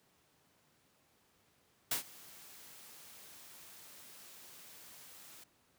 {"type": "noise with ADSR envelope", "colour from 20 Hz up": "white", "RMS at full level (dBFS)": -32, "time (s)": [1.91, 5.44], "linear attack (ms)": 6, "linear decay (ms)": 110, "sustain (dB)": -23, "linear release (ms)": 6, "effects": ["pink hiss -71 dBFS RMS until 5.78 s", "high-pass 100 Hz 12 dB/octave"]}